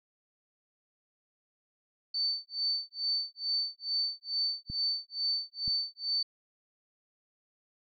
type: tone with tremolo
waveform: sine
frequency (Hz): 4538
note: C#8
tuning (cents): +40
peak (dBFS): -26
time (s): 2.14-6.23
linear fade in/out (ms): 5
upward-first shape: sine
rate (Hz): 2.3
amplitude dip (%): 100
type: clicks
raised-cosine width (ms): 5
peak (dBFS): -27 / -30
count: 2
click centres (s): 4.7 / 5.679
effects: MP3 64 kbps